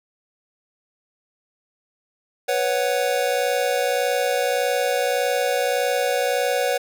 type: chord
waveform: square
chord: B suspended second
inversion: none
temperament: just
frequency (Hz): 493.9 / 555.6 / 740.8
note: B4 / C#5 / F#5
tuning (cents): 0 / +4 / +2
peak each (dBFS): -24 / -24 / -26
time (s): 2.48-6.78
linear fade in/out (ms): 10
effects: none